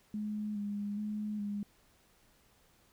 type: tone with vibrato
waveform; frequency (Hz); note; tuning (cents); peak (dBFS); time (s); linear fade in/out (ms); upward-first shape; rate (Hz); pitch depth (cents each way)
sine; 207.7; G#3; 0; -34; 0.14-1.63; 2; square; 1.2; 27
effects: pink hiss -67 dBFS RMS until 2.92 s